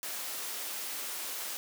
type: high-pass noise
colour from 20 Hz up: white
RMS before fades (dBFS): -38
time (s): 0.03-1.57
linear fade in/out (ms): 0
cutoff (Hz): 330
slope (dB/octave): 12
effects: none